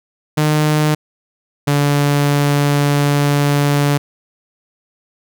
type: tone pair in turn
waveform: sawtooth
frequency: 152 / 143.97 Hz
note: D#3 / D3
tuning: -40 / -34 cents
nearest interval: minor second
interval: 94 cents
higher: first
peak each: -8 dBFS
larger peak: neither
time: 0.37-0.95 / 1.67-3.98 s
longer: second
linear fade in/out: 10 ms
effects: none